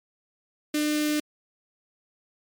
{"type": "tone with notch filter", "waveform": "sawtooth", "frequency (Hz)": 300.5, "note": "D4", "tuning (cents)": 40, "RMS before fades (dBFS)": -25, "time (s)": [0.74, 1.2], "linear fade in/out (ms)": 5, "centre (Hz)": 890, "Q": 0.6, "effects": ["MP3 96 kbps"]}